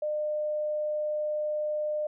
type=tone; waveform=sine; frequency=604 Hz; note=D5; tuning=48 cents sharp; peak=-27 dBFS; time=0.02-2.07 s; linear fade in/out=5 ms; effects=none